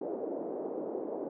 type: band-pass noise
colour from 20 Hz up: pink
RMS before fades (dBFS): -37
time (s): 0.01-1.29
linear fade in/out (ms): 5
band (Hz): 320 to 580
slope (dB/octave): 24
effects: none